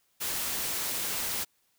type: noise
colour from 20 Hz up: white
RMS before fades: -32 dBFS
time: 0.2-1.45 s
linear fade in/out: 20 ms
effects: white hiss -71 dBFS RMS until 1.78 s